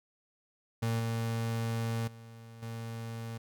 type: tone with level steps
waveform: 35% pulse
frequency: 114.5 Hz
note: A#2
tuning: 31 cents flat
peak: -27 / -29 / -46 / -36 dBFS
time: 0.82-3.38 s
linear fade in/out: 10 ms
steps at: 0.99 / 2.07 / 2.62 s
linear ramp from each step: 10 ms
effects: none